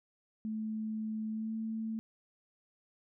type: tone with pitch glide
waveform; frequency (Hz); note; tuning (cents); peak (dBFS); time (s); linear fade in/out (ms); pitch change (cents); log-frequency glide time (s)
sine; 217.9 to 222; A3 to A3; -17 to +16; -34; 0.45-1.99; 0; +33; 1.3-1.54
effects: none